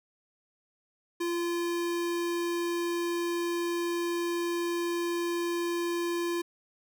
square tone, 344 Hz, F4, 26 cents flat, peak -29 dBFS, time 1.2-6.42 s, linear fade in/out 10 ms, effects none

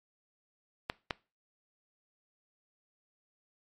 clicks, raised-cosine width 0.3 ms, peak -15 dBFS, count 2, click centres 0.899 / 1.108 s, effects noise-tail reverb RT60 0.3 s tail -21 dB re dry + MP3 64 kbps

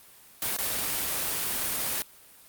white noise with dropouts, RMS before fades -29 dBFS, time 0.42-2.02 s, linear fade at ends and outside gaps 1 ms, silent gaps 0.567-0.586 s, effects white hiss -53 dBFS RMS until 2.48 s + Opus 32 kbps

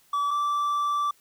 triangle tone pair in turn, 1149 / 1165.7 Hz, D6 / D6, -38 / -13 cents, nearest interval unison, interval 25 cents, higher second, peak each -21 dBFS, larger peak neither, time 0.13-0.31 / 0.31-1.11 s, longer second, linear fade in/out 5 ms, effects white hiss -61 dBFS RMS until 1.2 s

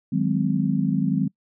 sine chord, Ab dominant seventh, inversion second, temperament just, 155.74 / 186.89 / 207.7 / 259.6 Hz, Eb3 / Gb3 / Ab3 / C4, +2 / +18 / 0 / -13 cents, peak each -25 / -24 / -25 / -25 dBFS, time 0.12-1.28 s, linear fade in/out 10 ms, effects noise-tail reverb RT60 0.1 s tail -25 dB re dry

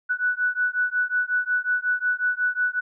sine beating tone pair, 1479 / 1484.5 Hz, F#6 / F#6, -1 / +5 cents, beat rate 5.5 Hz, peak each -24 dBFS, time 0.09-2.81 s, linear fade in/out 20 ms, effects none

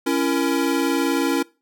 square chord, A# diminished, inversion first, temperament equal with one note detuned, 277.2 / 336.7 / 466.2 Hz, C#4 / E4 / A#4, 0 / +37 / 0 cents, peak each -22 / -23 / -27 dBFS, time 0.06-1.43 s, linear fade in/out 10 ms, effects noise-tail reverb RT60 0.3 s tail -22 dB re dry

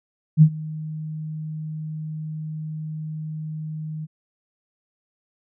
sine tone with ADSR envelope, 155.56 Hz, D#3, in tune, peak -6 dBFS, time 0.37-4.07 s, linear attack 48 ms, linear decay 72 ms, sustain -22 dB, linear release 31 ms, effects none

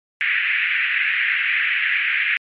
pink band-pass noise, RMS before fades -20 dBFS, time 0.21-2.37 s, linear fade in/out 0 ms, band 1700 to 2600 Hz, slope 48 dB/octave, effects MP3 48 kbps

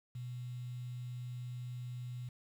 sine tone with quantisation, 123.47 Hz, B2, in tune, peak -40 dBFS, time 0.15-2.29 s, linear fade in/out 5 ms, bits 10, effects none

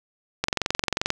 click train, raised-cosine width 0.2 ms, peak -5 dBFS, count 16, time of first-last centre 0.44-1.104 s, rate 22.6 Hz, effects none

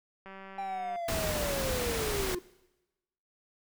click train, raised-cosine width 0.5 ms, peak -32 dBFS, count 136, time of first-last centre 0.26-0.959 s, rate 193 Hz
triangle linear sweep, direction down, 792 to 349.2 Hz, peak -31 dBFS, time 0.58-2.39 s, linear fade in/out 5 ms
pink noise, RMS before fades -33 dBFS, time 1.08-2.35 s, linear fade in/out 5 ms
effects noise-tail reverb RT60 1.0 s tail -21 dB re dry

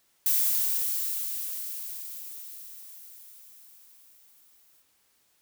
violet noise with exponential decay, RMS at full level -23 dBFS, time 0.26-4.82 s, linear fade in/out 2 ms, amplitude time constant 990 ms, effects white hiss -68 dBFS RMS until 5.41 s

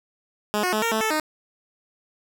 10% pulse tone with pitch steps, 209.6 / 363.2 / 215 / 460.7 / 219.6 / 438.7 / 308.4 Hz, G#3 / F#4 / A3 / A#4 / A3 / A4 / D#4, +16 / -32 / -40 / -20 / -3 / -5 / -15 cents, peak -13 dBFS, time 0.54-1.198 s, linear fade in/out 0 ms, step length 94 ms, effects none

